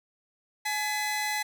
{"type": "tone pair together", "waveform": "sawtooth", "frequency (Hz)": [846, 2012], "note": ["G#5", "B6"], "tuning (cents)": [32, 32], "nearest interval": "octave + minor third", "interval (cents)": 1500, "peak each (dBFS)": -27, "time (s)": [0.65, 1.43], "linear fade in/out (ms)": 10, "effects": []}